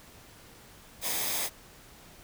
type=noise with comb filter; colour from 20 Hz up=white; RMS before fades=-31 dBFS; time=1.01-1.5 s; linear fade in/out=50 ms; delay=0.7 ms; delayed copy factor=-0.5; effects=pink hiss -53 dBFS RMS until 2.23 s